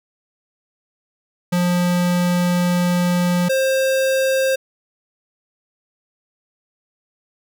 square tone pair in turn, 177 / 530.4 Hz, F3 / C5, +23 / +23 cents, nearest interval octave + perfect fifth, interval 1900 cents, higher second, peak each -16 dBFS, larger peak neither, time 1.52-3.49 / 3.49-4.56 s, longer first, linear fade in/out 10 ms, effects none

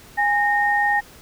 sine tone pair together, 822.7 / 1847 Hz, G#5 / A#6, -17 / -16 cents, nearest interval octave + major second, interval 1401 cents, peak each -19 dBFS, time 0.17-1.01 s, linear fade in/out 20 ms, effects pink hiss -46 dBFS RMS until 1.21 s

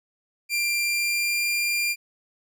sawtooth tone with pitch glide, 2377 to 2392 Hz, D7 to D7, +20 to +31 cents, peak -19 dBFS, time 0.49-1.96 s, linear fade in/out 50 ms, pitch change +11 cents, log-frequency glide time 0.83-1.47 s, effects none

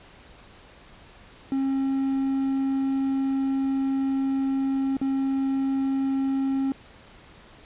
triangle tone with dropouts, 269.7 Hz, C#4, 47 cents flat, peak -20 dBFS, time 1.52-6.72 s, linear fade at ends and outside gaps 1 ms, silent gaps 4.969-5.014 s, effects pink hiss -50 dBFS RMS until 7.65 s + resampled to 8000 Hz

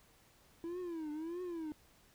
triangle tone with vibrato, 329.6 Hz, E4, in tune, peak -37 dBFS, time 0.64-1.72 s, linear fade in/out 0 ms, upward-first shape triangle, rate 1.6 Hz, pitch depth 190 cents each way, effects pink hiss -66 dBFS RMS until 2.14 s

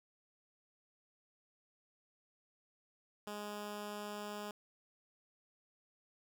10% pulse tone, 207.7 Hz, G#3, in tune, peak -34 dBFS, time 3.27-4.51 s, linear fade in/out 2 ms, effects none

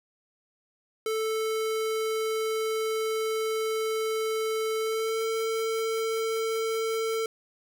square tone with pitch glide, 440 to 447.4 Hz, A4 to A4, 0 to +29 cents, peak -27 dBFS, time 1.06-7.26 s, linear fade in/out 2 ms, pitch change +29 cents, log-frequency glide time 4.78-5.23 s, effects 11-bit

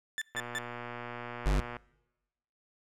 35% pulse tone bursts, 1760 Hz, A6, in tune, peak -30 dBFS, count 3, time 0.18-0.585 s, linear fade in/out 0 ms, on 35 ms, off 150 ms
click train, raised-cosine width 0.5 ms, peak -25 dBFS, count 171, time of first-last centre 0.35-1.767 s, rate 120 Hz
square tone, 49 Hz, G1, in tune, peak -25 dBFS, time 1.46-1.6 s, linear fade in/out 0 ms
effects noise-tail reverb RT60 1.0 s tail -24 dB re dry + low-pass 10000 Hz 12 dB/octave

